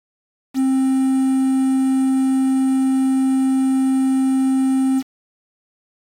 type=tone with quantisation; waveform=triangle; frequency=264.5 Hz; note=C4; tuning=19 cents sharp; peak=-12 dBFS; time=0.54-5.03 s; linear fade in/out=50 ms; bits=6; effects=AAC 48 kbps